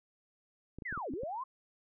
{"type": "clicks", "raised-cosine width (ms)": 3, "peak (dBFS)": -31, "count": 6, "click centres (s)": [0.786, 0.822, 0.926, 0.976, 1.137, 1.234]}
{"type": "linear two-way sweep", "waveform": "sine", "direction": "down then up", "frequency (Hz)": [2116, 232.3, 1093], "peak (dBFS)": -36, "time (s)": [0.85, 1.44], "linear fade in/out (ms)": 10, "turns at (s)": 1.11}
{"effects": []}